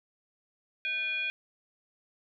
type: tone with frequency modulation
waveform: sine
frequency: 2446 Hz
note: D#7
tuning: 30 cents flat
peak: -29 dBFS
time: 0.85-1.3 s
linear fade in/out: 0 ms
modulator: 902 Hz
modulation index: 0.63
effects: none